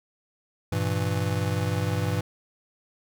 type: chord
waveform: square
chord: E diminished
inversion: first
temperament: just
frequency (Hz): 98.89 / 118.67 / 164.81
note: G2 / Bb2 / E3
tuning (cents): +16 / +31 / 0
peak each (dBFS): -28 / -30 / -31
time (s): 0.72-2.21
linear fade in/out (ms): 5
effects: none